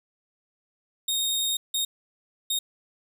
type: tone bursts at uneven times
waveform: sawtooth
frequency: 3710 Hz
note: A#7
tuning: 9 cents flat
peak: -21 dBFS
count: 3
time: 1.08-1.57 / 1.74-1.85 / 2.5-2.59 s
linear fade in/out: 5 ms
effects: 10-bit